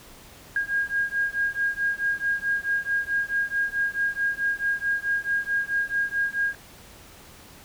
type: beating tone pair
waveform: sine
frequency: 1624 / 1628.6 Hz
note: G#6 / G#6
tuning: -39 / -34 cents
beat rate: 4.6 Hz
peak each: -26 dBFS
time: 0.56-6.55 s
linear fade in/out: 2 ms
effects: pink hiss -48 dBFS RMS until 7.64 s